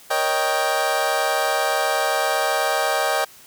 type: chord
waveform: 25% pulse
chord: Eb dominant seventh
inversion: second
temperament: equal with one note detuned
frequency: 473.8 / 554.4 / 622.3 / 784 Hz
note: Bb4 / Db5 / Eb5 / G5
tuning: +28 / 0 / 0 / 0 cents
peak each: -25 / -22 / -20 / -19 dBFS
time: 0.1-3.25 s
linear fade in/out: 10 ms
effects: white hiss -47 dBFS RMS until 3.46 s